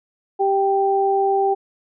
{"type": "tone pair together", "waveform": "sine", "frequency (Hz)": [392, 784], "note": ["G4", "G5"], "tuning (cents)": [0, 0], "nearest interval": "octave", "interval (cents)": 1200, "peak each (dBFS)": [-18, -18], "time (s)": [0.39, 1.55], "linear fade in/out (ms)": 20, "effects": []}